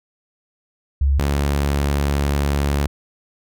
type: tone pair in turn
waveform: sine / sawtooth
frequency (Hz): 69.3 / 71.12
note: C#2 / C#2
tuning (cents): 0 / +45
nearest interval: unison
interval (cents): 45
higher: second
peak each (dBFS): -13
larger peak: neither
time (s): 1.01-1.19 / 1.19-2.87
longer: second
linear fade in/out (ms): 5
effects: none